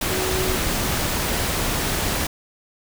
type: tone in noise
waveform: sine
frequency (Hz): 373.2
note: F#4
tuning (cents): +15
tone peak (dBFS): -25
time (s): 0.1-0.56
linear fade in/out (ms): 5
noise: pink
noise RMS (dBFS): -23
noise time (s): 0.01-2.27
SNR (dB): -5
effects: none